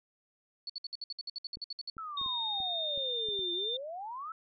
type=tone bursts; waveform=sine; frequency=4435 Hz; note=C#8; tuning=in tune; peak=-36 dBFS; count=15; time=0.67-1.9 s; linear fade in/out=2 ms; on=26 ms; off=60 ms
type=clicks; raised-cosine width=3 ms; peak=-38 dBFS; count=8; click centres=1.571 / 1.968 / 2.214 / 2.262 / 2.603 / 2.976 / 3.287 / 3.392 s
type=exponential two-way sweep; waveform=sine; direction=down then up; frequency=1343 to 341.9 to 1343 Hz; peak=-38 dBFS; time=1.98-4.32 s; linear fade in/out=2 ms; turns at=3.53 s
type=tone with pitch glide; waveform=sine; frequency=3692 to 3595 Hz; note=A#7 to A7; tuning=-17 to +36 cents; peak=-32 dBFS; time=2.17-3.77 s; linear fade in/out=5 ms; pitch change=-47 cents; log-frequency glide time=2.52-3.3 s
effects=none